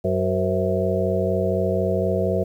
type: harmonic tone with a mistuned harmonic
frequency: 93.4 Hz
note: F#2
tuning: 17 cents sharp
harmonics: 1 / 2 / 4 / 5 / 6 / 7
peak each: -26 / -26 / -26 / -26 / -26 / -26 dBFS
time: 0.04-2.44 s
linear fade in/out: 10 ms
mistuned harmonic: 6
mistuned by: -93 cents
effects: 9-bit